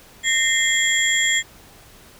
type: tone cluster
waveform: sine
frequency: 1835 / 2077 / 3315 / 7290 Hz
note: A#6 / C7 / G#7 / A#8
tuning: -28 / -13 / -4 / -40 cents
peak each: -21 dBFS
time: 0.23-1.43 s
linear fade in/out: 50 ms
effects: tanh soft clip ceiling -9 dBFS + pink hiss -47 dBFS RMS until 2.19 s